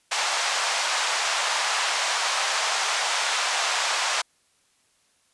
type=band-pass noise; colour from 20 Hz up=pink; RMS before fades=-25 dBFS; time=0.11-4.22 s; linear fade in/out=10 ms; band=730 to 7700 Hz; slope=24 dB/octave; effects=white hiss -65 dBFS RMS until 5.33 s + resampled to 24000 Hz